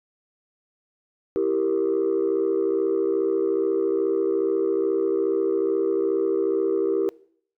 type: chord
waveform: sine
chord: E diminished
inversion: none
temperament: equal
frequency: 329.6 / 392 / 466.2 Hz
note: E4 / G4 / Bb4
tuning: 0 / 0 / 0 cents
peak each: -25 / -21 / -24 dBFS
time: 1.36-7.09 s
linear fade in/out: 0 ms
effects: noise-tail reverb RT60 0.6 s tail -23 dB re dry + tanh soft clip ceiling -15 dBFS